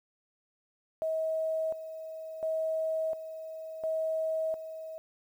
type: tone with tremolo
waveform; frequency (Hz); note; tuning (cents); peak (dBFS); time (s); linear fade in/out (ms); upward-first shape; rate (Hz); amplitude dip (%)
sine; 639; D#5; +46; -28; 1.02-4.98; 0; square; 0.71; 70
effects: 10-bit